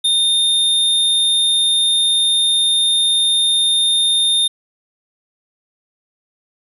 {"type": "tone", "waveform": "square", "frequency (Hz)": 3641, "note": "A#7", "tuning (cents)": -41, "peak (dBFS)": -13, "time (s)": [0.04, 4.48], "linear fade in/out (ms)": 10, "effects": ["resampled to 32000 Hz", "9-bit"]}